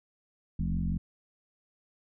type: tone with frequency modulation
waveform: sine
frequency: 116.54 Hz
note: A#2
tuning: in tune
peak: -27 dBFS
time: 0.59-0.98 s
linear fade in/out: 5 ms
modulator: 45.3 Hz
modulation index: 2.2
effects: none